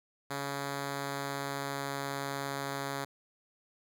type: tone with pitch glide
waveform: 5% pulse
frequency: 140.2 to 138.91 Hz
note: C#3 to C#3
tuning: +20 to +4 cents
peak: -23 dBFS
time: 0.3-3.05 s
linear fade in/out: 10 ms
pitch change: -16 cents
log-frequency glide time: 0.43-2.77 s
effects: none